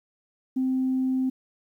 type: tone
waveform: sine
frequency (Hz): 260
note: C4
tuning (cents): -11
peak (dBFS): -21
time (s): 0.56-1.3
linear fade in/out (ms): 10
effects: tanh soft clip ceiling -17 dBFS + 10-bit